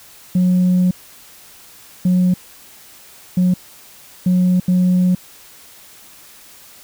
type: tone bursts at uneven times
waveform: sine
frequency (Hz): 181.6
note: F#3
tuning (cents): -32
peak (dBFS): -9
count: 5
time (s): 0.35-0.91 / 2.05-2.34 / 3.37-3.54 / 4.26-4.6 / 4.68-5.15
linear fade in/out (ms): 5
effects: tanh soft clip ceiling -9 dBFS + white hiss -43 dBFS RMS until 6.83 s